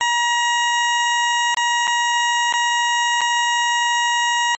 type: tone with dropouts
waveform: 20% pulse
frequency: 952 Hz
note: A#5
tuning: 36 cents sharp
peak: -11 dBFS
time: 0.01-4.55 s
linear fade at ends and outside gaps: 0 ms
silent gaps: 1.544-1.571 / 1.871-1.877 / 2.525-2.538 / 3.208-3.215 s
effects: MP3 32 kbps